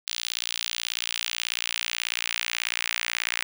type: tone with high-pass filter sweep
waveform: sawtooth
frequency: 58.27 Hz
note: A#1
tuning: in tune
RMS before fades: -30 dBFS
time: 0.07-3.43 s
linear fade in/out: 0 ms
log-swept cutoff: 3600 to 2100 Hz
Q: 1.9
effects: none

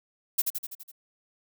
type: noise with echo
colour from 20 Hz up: violet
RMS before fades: -23 dBFS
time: 0.38-0.42 s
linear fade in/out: 10 ms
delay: 83 ms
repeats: 6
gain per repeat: -4 dB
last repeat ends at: 0.918 s
effects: none

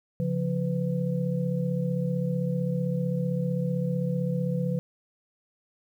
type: tone cluster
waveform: sine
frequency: 139.3 / 174.9 / 501 Hz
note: C#3 / F3 / B4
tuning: +9 / +3 / +25 cents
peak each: -29 / -27 / -33 dBFS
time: 0.2-4.79 s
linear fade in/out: 0 ms
effects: 10-bit

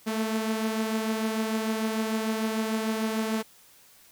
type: beating tone pair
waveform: sawtooth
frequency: 219.4 / 226.1 Hz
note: A3 / A3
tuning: -5 / +47 cents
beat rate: 6.7 Hz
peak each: -23 / -30 dBFS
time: 0.06-3.43 s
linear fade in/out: 20 ms
effects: white hiss -56 dBFS RMS until 4.11 s

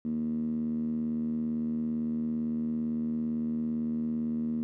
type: tone with band-pass filter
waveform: 10% pulse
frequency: 77.78 Hz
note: D#2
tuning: in tune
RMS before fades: -31 dBFS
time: 0.05-4.63 s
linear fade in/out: 0 ms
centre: 230 Hz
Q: 8.5
effects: none

